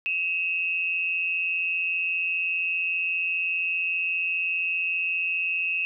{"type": "tone pair together", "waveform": "sine", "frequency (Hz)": [2557, 2732], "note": ["D#7", "F7"], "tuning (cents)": [47, -39], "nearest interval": "minor second", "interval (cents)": 114, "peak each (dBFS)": [-25, -29], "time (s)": [0.06, 5.85], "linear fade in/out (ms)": 0, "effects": []}